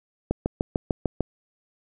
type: click train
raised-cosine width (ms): 2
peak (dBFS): -9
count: 7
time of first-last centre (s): 0.31-1.207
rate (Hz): 6.69
effects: none